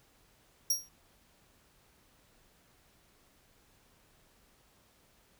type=tone with exponential decay; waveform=sawtooth; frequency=5640 Hz; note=F8; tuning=16 cents sharp; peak=-21 dBFS; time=0.7-0.89 s; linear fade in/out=5 ms; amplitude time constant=41 ms; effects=pink hiss -66 dBFS RMS until 5.39 s